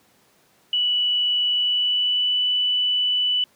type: tone with pitch glide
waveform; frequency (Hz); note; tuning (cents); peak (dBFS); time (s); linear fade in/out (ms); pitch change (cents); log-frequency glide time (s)
sine; 2953 to 2979; F#7 to F#7; -4 to +11; -18; 0.73-3.44; 2; +15; 1.49-2.39
effects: pink hiss -59 dBFS RMS until 3.55 s + high-pass 150 Hz 12 dB/octave